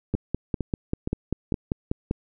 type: two click trains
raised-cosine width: 3 ms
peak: -11 / -13 dBFS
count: 11 / 4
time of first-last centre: 0.15-2.111 / 0.14-1.542 s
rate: 5.1 / 2.14 Hz
effects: none